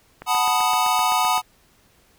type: click train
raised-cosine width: 0.5 ms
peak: -20 dBFS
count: 10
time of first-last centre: 0.22-1.378 s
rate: 7.77 Hz
type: chord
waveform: square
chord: B dominant seventh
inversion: second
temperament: equal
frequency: 740 / 880 / 987.8 / 1244.5 Hz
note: F#5 / A5 / B5 / D#6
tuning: 0 / 0 / 0 / 0 cents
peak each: -24 dBFS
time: 0.26-1.42 s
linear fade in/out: 50 ms
effects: pink hiss -58 dBFS RMS until 2.18 s